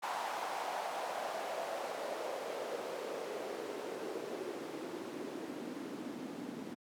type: noise with band-pass filter sweep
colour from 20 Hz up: white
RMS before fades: -41 dBFS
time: 0.02-6.75 s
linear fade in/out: 20 ms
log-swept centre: 860 to 240 Hz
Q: 2.9
effects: high-pass 150 Hz 12 dB/octave